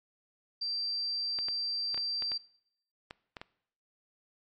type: tone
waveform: sine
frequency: 4699 Hz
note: D8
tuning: in tune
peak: -31 dBFS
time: 0.61-2.38 s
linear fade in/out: 10 ms
type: clicks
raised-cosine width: 0.3 ms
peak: -25 dBFS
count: 9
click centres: 1.388 / 1.485 / 1.945 / 1.977 / 2.223 / 2.318 / 3.109 / 3.368 / 3.415 s
effects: noise-tail reverb RT60 0.7 s tail -21 dB re dry + MP3 48 kbps